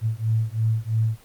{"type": "beating tone pair", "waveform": "sine", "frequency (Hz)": [110, 113], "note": ["A2", "A2"], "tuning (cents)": [0, 47], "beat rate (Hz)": 3, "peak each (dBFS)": -23, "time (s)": [0.01, 1.18], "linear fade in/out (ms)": 50, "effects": ["pink hiss -52 dBFS RMS until 1.24 s", "Opus 24 kbps"]}